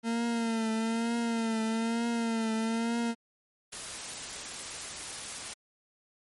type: tone with vibrato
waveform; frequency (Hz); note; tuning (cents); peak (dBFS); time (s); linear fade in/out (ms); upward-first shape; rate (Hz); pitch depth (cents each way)
40% pulse; 228; A#3; -38; -27; 0.03-3.15; 50; triangle; 1.1; 56
type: noise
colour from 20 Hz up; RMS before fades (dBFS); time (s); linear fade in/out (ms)
white; -39; 3.72-5.54; 10
effects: MP3 48 kbps